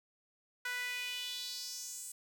sawtooth tone with high-pass filter sweep, 493.9 Hz, B4, in tune, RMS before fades -41 dBFS, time 0.65-2.12 s, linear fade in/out 5 ms, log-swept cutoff 1600 to 8500 Hz, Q 3.5, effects none

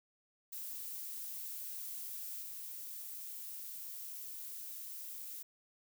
violet noise with level steps, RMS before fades -44 / -46 dBFS, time 0.52-5.43 s, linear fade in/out 10 ms, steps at 2.41 s, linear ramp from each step 20 ms, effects none

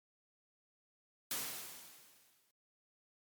white noise with exponential decay, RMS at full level -37 dBFS, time 1.31-2.51 s, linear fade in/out 2 ms, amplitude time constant 260 ms, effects high-pass 100 Hz 12 dB/octave + MP3 96 kbps

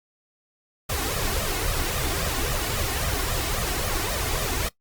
pink noise with flanger, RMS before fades -26 dBFS, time 0.89-4.69 s, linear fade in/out 10 ms, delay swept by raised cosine 1.6 to 2.8 ms, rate 3.7 Hz, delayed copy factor +0.7, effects noise-tail reverb RT60 0.1 s tail -20 dB re dry + Opus 48 kbps

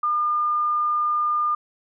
sine tone, 1208 Hz, D6, 48 cents sharp, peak -19 dBFS, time 0.03-1.55 s, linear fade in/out 5 ms, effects none

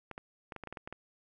clicks, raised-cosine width 0.5 ms, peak -27 dBFS, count 10, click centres 0.113 / 0.179 / 0.522 / 0.563 / 0.637 / 0.673 / 0.726 / 0.772 / 0.875 / 0.926 s, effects none

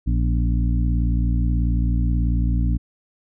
harmonic tone with a mistuned harmonic, 58.4 Hz, A#1, 4 cents sharp, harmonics 1 / 2 / 3 / 4 / 5, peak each -18 / -24 / -28 / -30 / -32 dBFS, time 0.06-2.78 s, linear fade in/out 20 ms, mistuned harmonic 4, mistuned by +46 cents, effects none

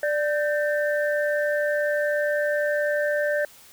sine tone cluster, 590 / 1559 / 1797 Hz, D5 / G6 / A6, +8 / -10 / +36 cents, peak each -22 / -29 / -30 dBFS, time 0.03-3.45 s, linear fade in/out 2 ms, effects white hiss -50 dBFS RMS until 3.72 s

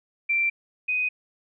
sine tone pair in turn, 2353 / 2499 Hz, D7 / D#7, +3 / +7 cents, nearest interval minor second, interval 104 cents, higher second, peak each -20 / -22 dBFS, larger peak first, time 0.29-0.5 / 0.88-1.09 s, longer neither, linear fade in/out 10 ms, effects none

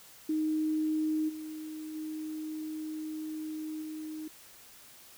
sine tone with level steps, 311.1 Hz, D#4, in tune, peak -27 / -38 / -35 / -37 dBFS, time 0.29-4.28 s, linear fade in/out 5 ms, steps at 1.28 / 1.94 / 3.81 s, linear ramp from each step 20 ms, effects white hiss -54 dBFS RMS until 5.17 s

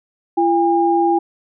sine tone pair together, 340 / 808.7 Hz, F4 / G#5, -46 / -46 cents, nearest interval octave + minor third, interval 1500 cents, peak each -15 dBFS, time 0.37-1.19 s, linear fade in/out 10 ms, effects none

